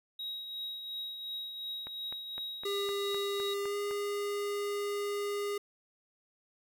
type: tone with tremolo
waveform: triangle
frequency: 3810 Hz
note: A#7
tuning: 37 cents sharp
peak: -34 dBFS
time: 0.19-3.54 s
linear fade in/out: 5 ms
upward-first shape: triangle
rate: 2.8 Hz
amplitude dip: 50%
type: click train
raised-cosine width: 0.5 ms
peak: -30 dBFS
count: 9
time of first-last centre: 1.87-3.911 s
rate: 3.92 Hz
type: tone with pitch glide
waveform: square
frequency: 401.7 to 408 Hz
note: G4 to G#4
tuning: +42 to -31 cents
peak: -33 dBFS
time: 2.65-5.58 s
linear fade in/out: 5 ms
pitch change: +27 cents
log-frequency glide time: 3.62-3.76 s
effects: none